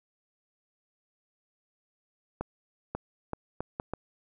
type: accelerating click train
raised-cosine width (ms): 1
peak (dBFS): -18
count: 6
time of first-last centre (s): 2.41-3.936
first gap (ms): 540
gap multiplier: 0.71
effects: none